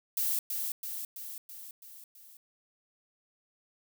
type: noise with echo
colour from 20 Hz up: violet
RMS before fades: -30 dBFS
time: 0.17-0.39 s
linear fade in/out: 2 ms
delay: 330 ms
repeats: 6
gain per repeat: -4 dB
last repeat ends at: 2.37 s
effects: none